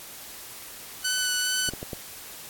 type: tone with vibrato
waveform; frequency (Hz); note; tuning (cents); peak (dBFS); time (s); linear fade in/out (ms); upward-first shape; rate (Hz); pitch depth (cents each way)
10% pulse; 1496; F#6; +19; -15; 1.04-1.7; 10; sine; 2.4; 12
type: clicks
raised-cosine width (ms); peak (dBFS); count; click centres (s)
2; -21; 4; 1.689 / 1.736 / 1.829 / 1.932
effects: white hiss -42 dBFS RMS until 2.49 s + AAC 64 kbps